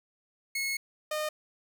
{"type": "tone pair in turn", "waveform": "sawtooth", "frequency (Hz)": [2180, 611.7], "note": ["C#7", "D#5"], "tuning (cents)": [-29, -30], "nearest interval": "octave + minor seventh", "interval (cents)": 2201, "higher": "first", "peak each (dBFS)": -26, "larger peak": "neither", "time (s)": [[0.55, 0.77], [1.11, 1.29]], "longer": "first", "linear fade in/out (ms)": 5, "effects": []}